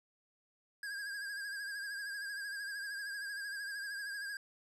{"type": "tone with vibrato", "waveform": "square", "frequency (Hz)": 1626, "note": "G#6", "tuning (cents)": -37, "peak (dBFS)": -40, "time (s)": [0.83, 4.37], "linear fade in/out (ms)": 2, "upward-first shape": "sine", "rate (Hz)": 13, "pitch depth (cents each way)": 53, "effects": ["low-pass 11000 Hz 12 dB/octave"]}